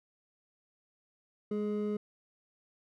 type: tone pair together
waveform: triangle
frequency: 207.7 / 419.7 Hz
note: G#3 / G#4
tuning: 0 / +18 cents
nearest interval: octave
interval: 1218 cents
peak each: -31 / -32 dBFS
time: 1.51-1.97 s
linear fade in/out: 5 ms
effects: none